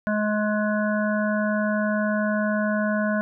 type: harmonic tone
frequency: 211.1 Hz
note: G#3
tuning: 29 cents sharp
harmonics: 1 / 3 / 5 / 7 / 8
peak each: -23 / -26 / -33 / -29 / -36 dBFS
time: 0.07-3.21 s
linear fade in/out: 0 ms
effects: none